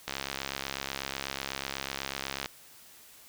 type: click train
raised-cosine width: 0.2 ms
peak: -15 dBFS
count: 163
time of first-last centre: 0.08-2.459 s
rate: 68.1 Hz
effects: white hiss -54 dBFS RMS until 3.28 s